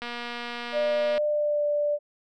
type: click train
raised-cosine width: 0.3 ms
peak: -19 dBFS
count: 278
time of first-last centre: 0.02-1.179 s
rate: 239 Hz
type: tone with pitch glide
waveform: sine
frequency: 598 to 588.1 Hz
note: D5 to D5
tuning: +31 to +2 cents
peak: -22 dBFS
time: 0.72-1.99 s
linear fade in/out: 50 ms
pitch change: -29 cents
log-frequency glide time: 1.24-1.65 s
effects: none